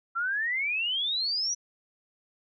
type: exponential sweep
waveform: sine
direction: up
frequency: 1334 to 5950 Hz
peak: -26 dBFS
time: 0.15-1.55 s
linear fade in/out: 20 ms
effects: none